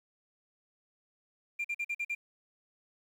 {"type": "tone bursts", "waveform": "sine", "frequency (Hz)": 2385, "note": "D7", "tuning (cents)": 26, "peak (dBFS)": -29, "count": 6, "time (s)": [1.59, 2.15], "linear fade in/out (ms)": 10, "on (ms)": 55, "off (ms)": 46, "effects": ["tanh soft clip ceiling -29 dBFS", "10-bit"]}